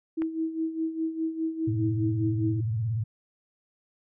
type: tone with tremolo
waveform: sine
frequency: 322.5 Hz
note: E4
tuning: 38 cents flat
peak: -24 dBFS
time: 0.17-2.61 s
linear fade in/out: 10 ms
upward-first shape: sine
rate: 4.9 Hz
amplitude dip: 70%
type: click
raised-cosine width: 0.5 ms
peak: -24 dBFS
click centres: 0.22 s
type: tone with vibrato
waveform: sine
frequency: 111.9 Hz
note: A2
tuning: 30 cents sharp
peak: -25 dBFS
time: 1.67-3.04 s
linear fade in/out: 10 ms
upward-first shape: sine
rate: 17 Hz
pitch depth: 130 cents each way
effects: none